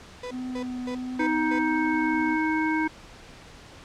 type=tone bursts; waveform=35% pulse; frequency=496.7 Hz; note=B4; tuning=10 cents sharp; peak=-31 dBFS; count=5; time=0.23-1.59 s; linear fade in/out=5 ms; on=80 ms; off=240 ms
type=tone with vibrato; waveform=triangle; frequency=252 Hz; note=B3; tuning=35 cents sharp; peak=-28 dBFS; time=0.3-2.38 s; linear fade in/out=50 ms; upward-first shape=triangle; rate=1.5 Hz; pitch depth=17 cents each way
type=harmonic tone; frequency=313.9 Hz; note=D#4; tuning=15 cents sharp; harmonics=1 / 3 / 5 / 7; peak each=-24 / -29 / -31 / -32 dBFS; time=1.19-2.88 s; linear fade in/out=10 ms
effects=pink hiss -47 dBFS RMS until 3.84 s + low-pass 6000 Hz 12 dB/octave